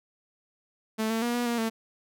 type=tone with pitch steps; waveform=sawtooth; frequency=219.5 / 225 / 238.9 / 241.8 / 236.4 / 224.5 Hz; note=A3 / A3 / A#3 / B3 / A#3 / A3; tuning=-4 / +39 / +43 / -36 / +24 / +35 cents; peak=-22 dBFS; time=0.98-1.7 s; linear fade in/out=20 ms; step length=120 ms; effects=none